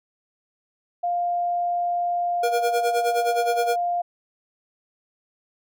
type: tone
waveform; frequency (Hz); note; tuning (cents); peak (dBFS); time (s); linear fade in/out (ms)
sine; 701; F5; +6; -21; 1.03-4.02; 10
type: tone with tremolo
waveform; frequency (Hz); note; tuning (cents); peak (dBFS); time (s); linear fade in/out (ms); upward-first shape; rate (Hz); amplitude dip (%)
square; 476.5; A#4; +38; -21; 2.43-3.76; 5; sine; 9.6; 85
effects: none